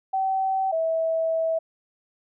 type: tone pair in turn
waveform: sine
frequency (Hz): 767 / 650.4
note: G5 / E5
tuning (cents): -38 / -23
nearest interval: minor third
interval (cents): 285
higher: first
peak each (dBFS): -21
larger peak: neither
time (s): 0.13-0.72 / 0.72-1.59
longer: second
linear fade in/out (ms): 10
effects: none